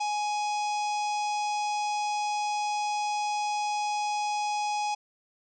harmonic tone, 835 Hz, G#5, 9 cents sharp, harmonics 1 / 3 / 4 / 5 / 6 / 7 / 8 / 9 / 10, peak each -27 / -38 / -46 / -49 / -41 / -45 / -48 / -54 / -53 dBFS, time 0-4.95 s, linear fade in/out 10 ms, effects none

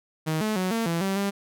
sawtooth tone with pitch steps, 157.5 / 215.5 / 185 / 227.7 / 167.8 / 193.7 / 199.2 Hz, D#3 / A3 / F#3 / A#3 / E3 / G3 / G3, +21 / -36 / 0 / -40 / +31 / -20 / +28 cents, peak -20 dBFS, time 0.26-1.31 s, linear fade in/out 20 ms, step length 150 ms, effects none

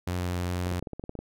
sawtooth tone with vibrato, 89.2 Hz, F2, 37 cents sharp, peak -24 dBFS, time 0.07-0.8 s, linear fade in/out 5 ms, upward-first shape triangle, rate 2.3 Hz, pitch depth 10 cents each way
clicks, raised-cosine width 2 ms, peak -23 dBFS, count 10, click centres 0.669 / 0.719 / 0.826 / 0.872 / 0.933 / 0.996 / 1.039 / 1.094 / 1.153 / 1.19 s
effects none

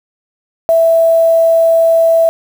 sine tone with quantisation, 659.3 Hz, E5, in tune, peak -6 dBFS, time 0.69-2.29 s, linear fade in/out 0 ms, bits 5, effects none

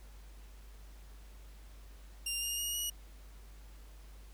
15% pulse tone with pitch steps, 2793 / 2830 / 2868 / 2907 Hz, F7 / F7 / F7 / F#7, -1 / +22 / +45 / -31 cents, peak -27 dBFS, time 2.26-2.9 s, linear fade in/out 5 ms, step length 160 ms, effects added 50 Hz sine -50 dBFS peak until 4.33 s + pink hiss -62 dBFS RMS until 4.33 s

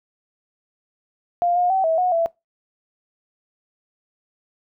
sine tone with pitch steps, 699 / 714 / 765 / 648 / 728 / 667 Hz, F5 / F5 / G5 / E5 / F#5 / E5, +1 / +38 / -42 / -30 / -28 / +20 cents, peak -16 dBFS, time 1.42-2.26 s, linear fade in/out 0 ms, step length 140 ms, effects noise-tail reverb RT60 0.2 s tail -22 dB re dry

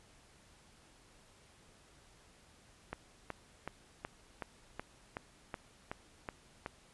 click train, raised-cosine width 0.5 ms, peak -24 dBFS, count 11, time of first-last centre 2.93-6.661 s, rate 2.68 Hz, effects pink hiss -63 dBFS RMS until 6.93 s + resampled to 24000 Hz

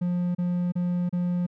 triangle tone bursts, 177 Hz, F3, 23 cents sharp, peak -21 dBFS, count 4, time 0.01-1.466 s, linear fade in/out 10 ms, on 340 ms, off 32 ms, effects none

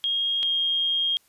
sine tone pair in turn, 3253 / 3235 Hz, G#7 / G#7, -37 / -46 cents, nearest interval unison, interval 9 cents, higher first, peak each -22 / -21 dBFS, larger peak second, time 0.04-0.43 / 0.43-1.17 s, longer second, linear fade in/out 0 ms, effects white hiss -62 dBFS RMS until 1.28 s + resampled to 32000 Hz

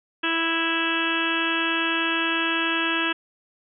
harmonic tone, 329.6 Hz, E4, in tune, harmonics 1 / 2 / 3 / 4 / 5 / 6 / 7 / 8 / 9 / 10, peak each -28 / -38 / -32 / -31 / -27 / -37 / -38 / -27 / -32 / -32 dBFS, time 0.23-3.13 s, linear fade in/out 10 ms, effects none

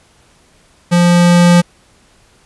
square tone with level ramp, 174.61 Hz, F3, in tune, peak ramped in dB -8 to -5 dBFS, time 0.91-1.62 s, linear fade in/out 20 ms, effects pink hiss -50 dBFS RMS until 2.45 s + resampled to 24000 Hz

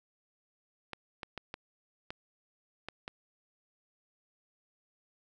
clicks, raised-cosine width 0.3 ms, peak -23 dBFS, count 7, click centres 0.933 / 1.232 / 1.377 / 1.541 / 2.105 / 2.886 / 3.079 s, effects none

